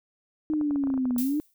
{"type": "linear two-way sweep", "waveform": "sine", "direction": "down then up", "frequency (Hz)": [311.1, 241.7, 309.1], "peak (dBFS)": -23, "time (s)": [0.5, 1.4], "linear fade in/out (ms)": 0, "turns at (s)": 1.18}
{"type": "clicks", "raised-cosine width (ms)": 1, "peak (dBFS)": -26, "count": 12, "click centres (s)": [0.536, 0.612, 0.709, 0.759, 0.838, 0.872, 0.902, 0.94, 0.977, 1.055, 1.108, 1.163]}
{"type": "noise with exponential decay", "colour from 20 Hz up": "violet", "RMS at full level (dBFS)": -30, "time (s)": [1.18, 1.54], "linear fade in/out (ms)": 1, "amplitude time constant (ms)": 77}
{"effects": []}